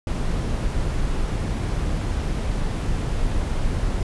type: noise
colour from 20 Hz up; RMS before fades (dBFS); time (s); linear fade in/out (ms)
brown; -23; 0.07-4.03; 2
effects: resampled to 24000 Hz